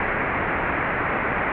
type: low-pass noise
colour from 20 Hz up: white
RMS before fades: -24 dBFS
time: 0-1.52 s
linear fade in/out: 2 ms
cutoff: 2200 Hz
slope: 48 dB/octave
effects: none